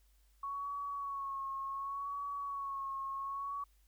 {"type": "tone with vibrato", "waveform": "sine", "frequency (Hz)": 1108.7, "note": "C#6", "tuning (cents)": 0, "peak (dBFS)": -37, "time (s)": [0.43, 3.64], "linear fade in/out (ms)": 5, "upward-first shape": "sine", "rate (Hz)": 0.68, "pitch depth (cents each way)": 37, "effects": ["added 50 Hz sine -65 dBFS peak until 3.87 s", "white hiss -75 dBFS RMS until 3.87 s"]}